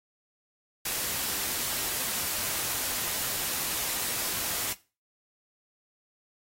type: noise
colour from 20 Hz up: white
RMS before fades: -31 dBFS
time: 0.85-4.73 s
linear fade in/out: 5 ms
effects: noise-tail reverb RT60 0.3 s tail -17 dB re dry + AAC 48 kbps